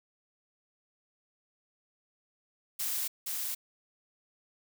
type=noise with echo; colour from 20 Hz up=blue; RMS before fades=-33 dBFS; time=2.79-3.08 s; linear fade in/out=10 ms; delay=470 ms; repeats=1; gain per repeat=-2 dB; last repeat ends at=3.55 s; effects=none